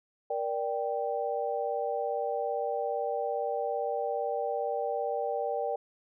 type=chord; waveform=sine; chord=G minor; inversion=first; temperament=just; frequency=470.4 / 588 / 784 Hz; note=Bb4 / D5 / G5; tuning=+16 / +2 / 0 cents; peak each=-33 dBFS; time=0.3-5.76 s; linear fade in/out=5 ms; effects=none